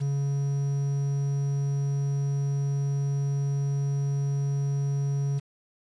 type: tone with quantisation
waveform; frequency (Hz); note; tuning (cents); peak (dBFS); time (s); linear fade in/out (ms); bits
triangle; 140.2; C#3; +20; -22; 0-5.4; 20; 8
effects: resampled to 22050 Hz